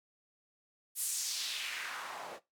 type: noise with band-pass filter sweep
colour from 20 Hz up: white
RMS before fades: -39 dBFS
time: 0.95-2.4 s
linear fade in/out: 50 ms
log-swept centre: 11000 to 540 Hz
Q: 1.9
effects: noise-tail reverb RT60 0.2 s tail -18 dB re dry